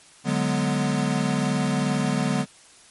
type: chord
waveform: square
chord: G# half-diminished seventh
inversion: second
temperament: equal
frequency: 146.83 / 185 / 207.7 / 246.9 Hz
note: D3 / F#3 / G#3 / B3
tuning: 0 / 0 / 0 / 0 cents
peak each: -27 / -28 / -28 / -27 dBFS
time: 0.24-2.46 s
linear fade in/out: 50 ms
effects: white hiss -51 dBFS RMS until 2.9 s + MP3 48 kbps